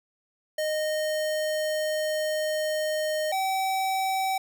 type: tone pair in turn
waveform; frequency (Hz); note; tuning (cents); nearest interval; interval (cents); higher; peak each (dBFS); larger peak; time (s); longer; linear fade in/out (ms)
square; 617 / 766.4; D#5 / G5; -15 / -39; major third; 376; second; -26 / -25; second; 0.58-3.32 / 3.32-4.38; first; 5
effects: none